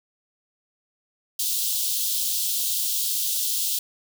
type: high-pass noise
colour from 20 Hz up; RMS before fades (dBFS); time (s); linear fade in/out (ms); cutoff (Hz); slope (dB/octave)
white; -25; 1.39-3.79; 5; 3100; 48
effects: none